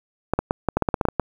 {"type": "clicks", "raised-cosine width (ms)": 1, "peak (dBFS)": -5, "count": 12, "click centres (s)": [0.336, 0.39, 0.509, 0.687, 0.77, 0.823, 0.888, 0.942, 1.012, 1.053, 1.086, 1.197], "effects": ["7-bit"]}